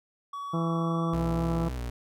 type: tone with pitch glide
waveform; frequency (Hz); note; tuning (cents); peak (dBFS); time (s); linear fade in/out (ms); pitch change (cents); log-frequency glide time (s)
triangle; 1130 to 1144.5; C#6 to D6; +33 to -45; -32; 0.33-1.14; 5; +22; 0.82-1.02
type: harmonic tone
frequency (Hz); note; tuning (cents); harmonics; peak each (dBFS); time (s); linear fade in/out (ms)
166.4; E3; +17; 1 / 2 / 3 / 4 / 5 / 6 / 7 / 8; -27 / -33 / -37 / -39 / -41 / -43 / -44 / -45; 0.53-1.69; 10
type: tone with vibrato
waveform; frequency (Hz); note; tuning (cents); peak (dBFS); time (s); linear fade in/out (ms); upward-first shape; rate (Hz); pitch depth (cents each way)
35% pulse; 61.7; B1; -1; -30; 1.13-1.9; 5; square; 3.9; 46
effects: none